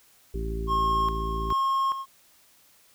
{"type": "harmonic tone", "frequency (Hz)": 55.7, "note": "A1", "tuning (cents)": 22, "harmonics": [1, 2, 3, 4, 5, 6, 7], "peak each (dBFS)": [-29, -42, -39, -43, -43, -44, -35], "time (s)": [0.34, 1.53], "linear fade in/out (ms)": 5}
{"type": "tone with tremolo", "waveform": "triangle", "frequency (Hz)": 1078, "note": "C#6", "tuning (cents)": -49, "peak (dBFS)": -20, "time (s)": [0.67, 2.06], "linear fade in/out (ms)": 50, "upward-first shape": "square", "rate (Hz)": 1.2, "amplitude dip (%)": 65}
{"effects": ["white hiss -59 dBFS RMS until 2.94 s"]}